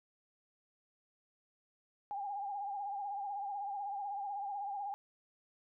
sine tone with vibrato, 805 Hz, G5, 46 cents sharp, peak -37 dBFS, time 2.11-4.94 s, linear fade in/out 0 ms, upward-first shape triangle, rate 16 Hz, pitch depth 75 cents each way, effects none

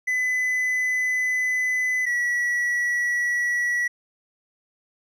triangle tone pair in turn, 2008 / 1937 Hz, B6 / B6, +28 / -34 cents, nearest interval minor second, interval 62 cents, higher first, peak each -19 dBFS, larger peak neither, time 0.07-2.06 / 2.06-3.88 s, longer first, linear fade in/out 10 ms, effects none

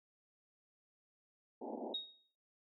pink band-pass noise, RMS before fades -44 dBFS, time 1.61-1.94 s, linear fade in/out 10 ms, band 220 to 880 Hz, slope 96 dB/octave
sine tone with exponential decay, 3757 Hz, A#7, 13 cents sharp, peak -34 dBFS, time 1.94-2.25 s, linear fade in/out 5 ms, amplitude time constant 66 ms
effects noise-tail reverb RT60 0.5 s tail -18 dB re dry

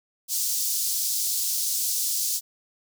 pink high-pass noise, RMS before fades -26 dBFS, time 0.28-2.41 s, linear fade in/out 50 ms, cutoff 5000 Hz, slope 24 dB/octave, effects none

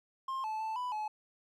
triangle tone with pitch steps, 1061 / 870 / 880 / 993 / 855 Hz, C6 / A5 / A5 / B5 / A5, +24 / -20 / 0 / +9 / -50 cents, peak -32 dBFS, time 0.28-1.08 s, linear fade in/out 5 ms, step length 160 ms, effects none

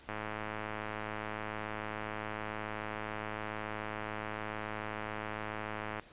click train, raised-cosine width 0.5 ms, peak -23 dBFS, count 633, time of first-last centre 0.09-5.997 s, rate 107 Hz, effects pink hiss -57 dBFS RMS until 6.12 s + resampled to 8000 Hz

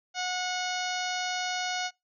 harmonic tone, 730 Hz, F#5, 24 cents flat, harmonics 1 / 2 / 3 / 4 / 5 / 6 / 7 / 8 / 9, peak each -33 / -36 / -38 / -39 / -40 / -41 / -41 / -42 / -43 dBFS, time 0.14-1.91 s, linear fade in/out 50 ms, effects noise-tail reverb RT60 0.2 s tail -25 dB re dry

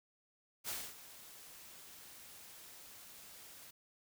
white noise with ADSR envelope, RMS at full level -40 dBFS, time 0.64-3.71 s, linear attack 45 ms, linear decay 250 ms, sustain -15 dB, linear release 9 ms, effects none

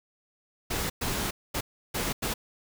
pink noise bursts at uneven times, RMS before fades -30 dBFS, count 5, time 0.7-0.9 / 1.01-1.31 / 1.54-1.61 / 1.94-2.13 / 2.22-2.34 s, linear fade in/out 10 ms, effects none

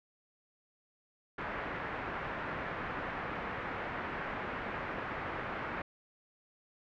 white low-pass noise, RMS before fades -39 dBFS, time 1.38-5.82 s, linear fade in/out 5 ms, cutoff 1900 Hz, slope 24 dB/octave, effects none

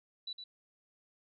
sine tone with echo, 3951 Hz, B7, in tune, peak -38 dBFS, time 0.27-0.33 s, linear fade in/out 5 ms, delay 110 ms, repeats 1, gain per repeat -6 dB, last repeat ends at 0.44 s, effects none

